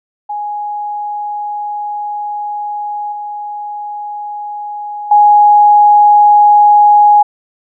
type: tone with level steps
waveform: sine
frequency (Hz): 831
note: G#5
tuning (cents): +1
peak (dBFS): -17 / -20 / -3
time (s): 0.29-7.23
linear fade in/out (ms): 10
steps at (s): 3.12 / 5.11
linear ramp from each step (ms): 5
effects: none